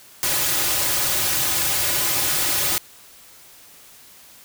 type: noise with comb filter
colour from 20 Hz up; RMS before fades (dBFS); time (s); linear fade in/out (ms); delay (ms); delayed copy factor
white; -21; 0.23-2.78; 0; 4.4; -0.85
effects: white hiss -47 dBFS RMS until 4.44 s